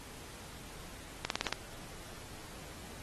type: slowing click train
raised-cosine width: 0.2 ms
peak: -14 dBFS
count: 6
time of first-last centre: 1.25-1.526 s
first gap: 52 ms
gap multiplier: 1.03
effects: pink hiss -50 dBFS RMS until 3.02 s + AAC 32 kbps